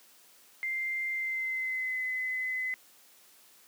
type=tone with pitch glide; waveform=sine; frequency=2093 to 2028 Hz; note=C7 to B6; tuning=0 to +45 cents; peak=-30 dBFS; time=0.63-2.74 s; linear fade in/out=0 ms; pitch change=-55 cents; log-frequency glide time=1.11-2 s; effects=white hiss -59 dBFS RMS until 3.67 s + high-pass 200 Hz 12 dB/octave